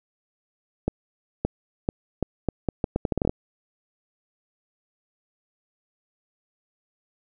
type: accelerating click train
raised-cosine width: 2 ms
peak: -9 dBFS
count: 15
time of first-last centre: 0.88-3.294 s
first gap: 570 ms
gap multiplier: 0.77
effects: none